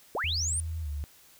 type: linear sweep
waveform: sine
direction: up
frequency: 336.2 to 9400 Hz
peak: -28 dBFS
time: 0.15-0.6 s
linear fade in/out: 0 ms
type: tone with pitch glide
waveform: sine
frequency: 81.1 to 72.67 Hz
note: E2 to D2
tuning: -28 to -18 cents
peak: -31 dBFS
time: 0.24-1.04 s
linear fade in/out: 0 ms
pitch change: -190 cents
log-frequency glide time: 0.82-0.88 s
effects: white hiss -57 dBFS RMS until 1.39 s